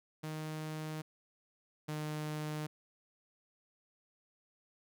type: tone pair in turn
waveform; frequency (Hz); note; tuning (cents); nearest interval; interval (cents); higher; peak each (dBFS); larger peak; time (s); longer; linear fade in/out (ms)
sawtooth; 155.56 / 152.45; D#3 / D#3; 0 / -35; unison; 35; first; -35 / -33; second; 0.23-1.02 / 1.88-2.67; neither; 10
effects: none